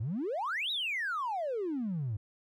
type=exponential two-way sweep; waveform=triangle; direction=up then down; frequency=98 to 3951 to 98 Hz; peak=-28 dBFS; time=0-2.17 s; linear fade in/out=10 ms; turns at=0.71 s; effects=tanh soft clip ceiling -28 dBFS